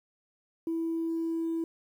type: tone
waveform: sine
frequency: 329.1 Hz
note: E4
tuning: 3 cents flat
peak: -27 dBFS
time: 0.67-1.64 s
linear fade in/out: 2 ms
effects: tanh soft clip ceiling -25 dBFS + 10-bit